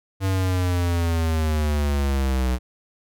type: linear sweep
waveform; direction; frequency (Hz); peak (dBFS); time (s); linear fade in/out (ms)
square; down; 96.8 to 61.74; -20; 0.2-2.59; 50
effects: none